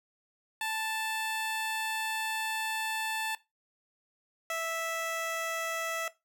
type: tone pair in turn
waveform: 15% pulse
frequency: 880 / 657.2 Hz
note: A5 / E5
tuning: 0 / -5 cents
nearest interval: perfect fourth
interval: 505 cents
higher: first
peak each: -25 dBFS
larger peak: neither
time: 0.61-3.35 / 4.5-6.08 s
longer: first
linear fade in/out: 2 ms
effects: noise-tail reverb RT60 0.2 s tail -17 dB re dry